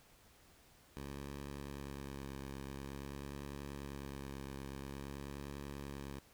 10% pulse tone with vibrato, 69.3 Hz, C#2, in tune, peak -36 dBFS, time 0.97-6.19 s, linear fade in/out 0 ms, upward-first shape sine, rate 0.49 Hz, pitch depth 27 cents each way, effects pink hiss -65 dBFS RMS until 6.33 s

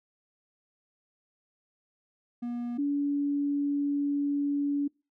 triangle / sine tone pair in turn, 240 / 285.6 Hz, B3 / D4, -49 / -48 cents, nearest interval minor third, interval 301 cents, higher second, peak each -29 / -25 dBFS, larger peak second, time 2.42-2.78 / 2.78-4.88 s, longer second, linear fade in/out 10 ms, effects noise-tail reverb RT60 0.3 s tail -26 dB re dry

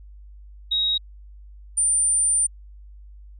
sine tone pair in turn, 3793 / 9158 Hz, A#7 / D9, +29 / -45 cents, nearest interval octave + minor third, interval 1526 cents, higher second, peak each -19 / -17 dBFS, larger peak second, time 0.71-0.98 / 1.77-2.47 s, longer second, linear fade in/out 10 ms, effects added 50 Hz sine -41 dBFS peak until 3.39 s

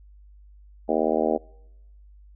harmonic tone, 78.9 Hz, D#2, 25 cents sharp, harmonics 3 / 4 / 5 / 6 / 7 / 8 / 9 / 10, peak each -29 / -28 / -28 / -27 / -28 / -27 / -31 / -32 dBFS, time 0.88-1.38 s, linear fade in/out 20 ms, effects noise-tail reverb RT60 0.9 s tail -26 dB re dry + added 50 Hz sine -47 dBFS peak until 2.35 s

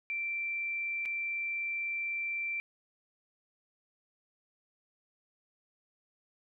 sine tone with dropouts, 2348 Hz, D7, 1 cent flat, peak -32 dBFS, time 0.1-2.6 s, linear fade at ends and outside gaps 0 ms, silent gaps 1.054-1.058 s, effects none

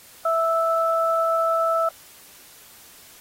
sine tone pair together, 658 / 1316 Hz, E5 / E6, -3 / -3 cents, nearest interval octave, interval 1200 cents, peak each -21 dBFS, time 0.25-1.89 s, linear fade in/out 5 ms, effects white hiss -48 dBFS RMS until 3.2 s + AAC 48 kbps

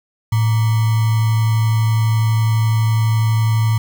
sine tone with sample-and-hold, 111 Hz, A2, 16 cents sharp, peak -12 dBFS, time 0.32-3.78 s, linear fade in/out 5 ms, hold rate 1050 Hz, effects none

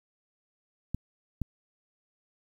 clicks, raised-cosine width 5 ms, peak -18 dBFS, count 2, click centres 0.946 / 1.417 s, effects 9-bit

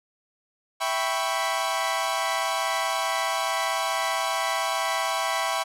sawtooth chord, C# half-diminished seventh, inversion first, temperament equal, 659.3 / 784 / 987.8 / 1108.7 Hz, E5 / G5 / B5 / C#6, 0 / 0 / 0 / 0 cents, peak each -26 dBFS, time 0.8-5.64 s, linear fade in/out 20 ms, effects low-pass 12000 Hz 12 dB/octave

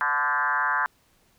sine tone with frequency modulation, 1300 Hz, E6, 24 cents flat, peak -21 dBFS, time 0.01-0.86 s, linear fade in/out 0 ms, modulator 141 Hz, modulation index 3, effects pink hiss -63 dBFS RMS until 1.38 s

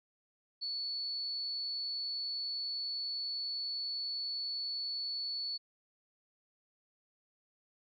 sine tone, 4435 Hz, C#8, in tune, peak -35 dBFS, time 0.61-5.58 s, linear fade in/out 20 ms, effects none

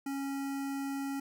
square tone with notch filter, 275.6 Hz, C#4, 10 cents flat, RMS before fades -36 dBFS, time 0.06-1.2 s, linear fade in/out 5 ms, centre 3600 Hz, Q 1.6, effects none

